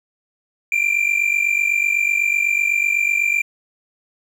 triangle tone pair together, 2349 / 2397 Hz, D7 / D7, 0 / +35 cents, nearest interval unison, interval 35 cents, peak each -17 dBFS, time 0.72-3.42 s, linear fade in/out 2 ms, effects none

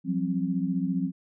sine tone cluster, 174.5 / 189.5 / 265.5 Hz, F3 / F#3 / C4, -1 / +42 / +25 cents, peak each -29 dBFS, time 0.04-1.12 s, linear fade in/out 50 ms, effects none

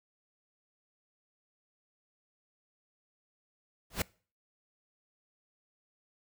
pink noise with exponential growth, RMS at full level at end -25 dBFS, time 3.9-4.02 s, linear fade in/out 5 ms, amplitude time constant 26 ms, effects noise-tail reverb RT60 0.4 s tail -24 dB re dry

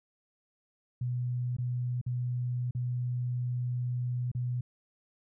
sine tone with dropouts, 123.47 Hz, B2, in tune, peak -29 dBFS, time 1.01-4.61 s, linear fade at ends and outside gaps 5 ms, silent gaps 1.567-1.584 / 2.014-2.063 / 2.71-2.749 / 4.316-4.349 s, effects none

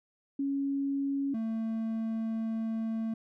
sine / triangle tone pair in turn, 277.2 / 223.8 Hz, C#4 / A3, 0 / +30 cents, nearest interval major third, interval 370 cents, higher first, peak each -28 / -28 dBFS, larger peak neither, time 0.39-1.34 / 1.34-3.14 s, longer second, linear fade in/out 5 ms, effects none

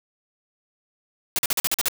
white noise bursts, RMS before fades -22 dBFS, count 8, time 1.36-1.884 s, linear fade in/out 0 ms, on 27 ms, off 44 ms, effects none

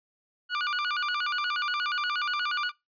sawtooth tone with vibrato, 1314 Hz, E6, 6 cents flat, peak -23 dBFS, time 0.49-2.72 s, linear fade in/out 50 ms, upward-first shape square, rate 8.4 Hz, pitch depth 180 cents each way, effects noise-tail reverb RT60 0.2 s tail -22 dB re dry + resampled to 11025 Hz

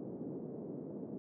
white band-pass noise, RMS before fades -44 dBFS, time 0-1.18 s, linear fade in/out 0 ms, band 150 to 420 Hz, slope 24 dB/octave, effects none

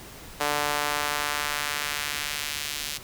sawtooth tone with high-pass filter sweep, 146.83 Hz, D3, in tune, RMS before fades -29 dBFS, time 0.4-2.98 s, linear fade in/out 10 ms, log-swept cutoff 670 to 3400 Hz, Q 0.9, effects pink hiss -44 dBFS RMS until 3.03 s

